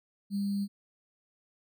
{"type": "tone with sample-and-hold", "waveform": "sine", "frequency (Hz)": 200, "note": "G3", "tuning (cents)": 35, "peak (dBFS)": -28, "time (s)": [0.3, 0.68], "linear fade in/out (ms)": 50, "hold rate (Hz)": 4410, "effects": []}